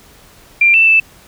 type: tone with pitch steps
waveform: sine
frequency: 2378 / 2662 / 2639 Hz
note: D7 / E7 / E7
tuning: +21 / +16 / +1 cents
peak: -6 dBFS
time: 0.61-1 s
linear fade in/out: 5 ms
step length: 130 ms
effects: pink hiss -44 dBFS RMS until 1.27 s